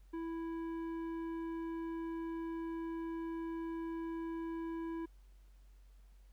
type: tone with tanh clipping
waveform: sine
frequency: 330 Hz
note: E4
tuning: 2 cents sharp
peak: -40 dBFS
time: 0.13-5.06 s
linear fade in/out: 10 ms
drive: 11 dB
effects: added 47 Hz sine -57 dBFS peak until 6.32 s + pink hiss -75 dBFS RMS until 6.32 s

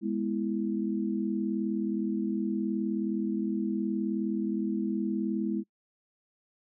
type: chord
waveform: sine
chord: E major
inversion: first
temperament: equal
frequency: 207.7 / 246.9 / 329.6 Hz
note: G#3 / B3 / E4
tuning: 0 / 0 / 0 cents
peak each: -30 / -34 / -32 dBFS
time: 0.01-5.64 s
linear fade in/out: 50 ms
effects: noise-tail reverb RT60 0.1 s tail -23 dB re dry

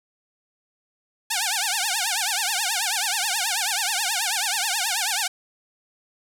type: tone with vibrato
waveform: 5% pulse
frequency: 809 Hz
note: G#5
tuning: 46 cents flat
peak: -10 dBFS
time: 1.3-5.28 s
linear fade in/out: 10 ms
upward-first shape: triangle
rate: 9.3 Hz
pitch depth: 260 cents each way
effects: none

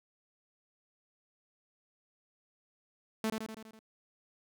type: tone with echo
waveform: sawtooth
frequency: 220 Hz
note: A3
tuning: in tune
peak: -26 dBFS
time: 3.24-3.3 s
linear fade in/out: 2 ms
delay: 82 ms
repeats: 6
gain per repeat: -4 dB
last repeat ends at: 3.792 s
effects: none

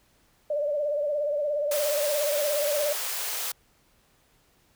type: tone with vibrato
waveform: sine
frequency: 587.3 Hz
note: D5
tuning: in tune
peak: -24 dBFS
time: 0.5-2.93 s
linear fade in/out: 5 ms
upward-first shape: sine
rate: 17 Hz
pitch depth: 62 cents each way
type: high-pass noise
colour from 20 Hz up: white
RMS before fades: -31 dBFS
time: 1.71-3.52 s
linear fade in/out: 5 ms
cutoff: 410 Hz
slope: 96 dB/octave
effects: pink hiss -64 dBFS RMS until 4.75 s

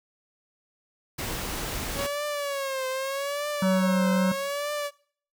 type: noise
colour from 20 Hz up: pink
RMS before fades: -32 dBFS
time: 1.18-2.07 s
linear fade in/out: 10 ms
type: tone with vibrato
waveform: sawtooth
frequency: 554.4 Hz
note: C#5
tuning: in tune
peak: -24 dBFS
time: 1.95-4.91 s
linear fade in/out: 50 ms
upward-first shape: triangle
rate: 0.81 Hz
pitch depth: 120 cents each way
type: harmonic tone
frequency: 188.3 Hz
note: F#3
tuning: 31 cents sharp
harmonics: 1 / 3 / 5 / 7 / 8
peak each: -21 / -31 / -35 / -38 / -39 dBFS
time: 3.62-4.32 s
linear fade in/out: 5 ms
effects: noise-tail reverb RT60 0.5 s tail -22 dB re dry

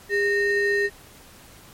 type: ring-modulated tone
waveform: triangle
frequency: 1124 Hz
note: C#6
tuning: 24 cents sharp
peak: -14 dBFS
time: 0.09-0.9 s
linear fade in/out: 50 ms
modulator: 719 Hz
effects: pink hiss -48 dBFS RMS until 1.73 s + MP3 64 kbps

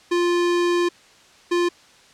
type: tone bursts at uneven times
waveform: square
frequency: 349.2 Hz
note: F4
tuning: in tune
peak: -18 dBFS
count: 2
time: 0.11-0.89 / 1.51-1.69 s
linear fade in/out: 10 ms
effects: white hiss -51 dBFS RMS until 2.13 s + low-pass 6000 Hz 12 dB/octave

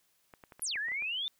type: clicks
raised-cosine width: 0.5 ms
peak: -35 dBFS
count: 8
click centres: 0.338 / 0.438 / 0.522 / 0.595 / 0.757 / 0.885 / 0.918 / 1.023 s
type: exponential two-way sweep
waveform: sine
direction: down then up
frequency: 11690 to 1617 to 3651 Hz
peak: -32 dBFS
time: 0.62-1.28 s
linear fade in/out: 0 ms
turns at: 0.78 s
effects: white hiss -72 dBFS RMS until 1.39 s

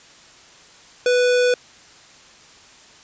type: tone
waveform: square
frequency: 493.9 Hz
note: B4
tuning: in tune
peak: -15 dBFS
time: 1.06-1.54 s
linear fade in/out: 2 ms
effects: white hiss -47 dBFS RMS until 3.03 s + resampled to 16000 Hz

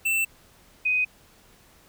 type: tone pair in turn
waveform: square / sine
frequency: 2671 / 2502 Hz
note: E7 / D#7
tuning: +22 / +9 cents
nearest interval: minor second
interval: 113 cents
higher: first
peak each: -22 / -20 dBFS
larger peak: second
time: 0.05-0.25 / 0.85-1.05 s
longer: neither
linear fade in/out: 10 ms
effects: pink hiss -56 dBFS RMS until 1.88 s

